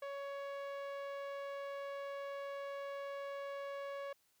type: tone with low-pass filter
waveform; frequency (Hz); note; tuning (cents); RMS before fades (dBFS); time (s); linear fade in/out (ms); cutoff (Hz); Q
sawtooth; 559; C#5; +14; -44; 0.02-4.13; 5; 2500; 0.55
effects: white hiss -75 dBFS RMS until 4.4 s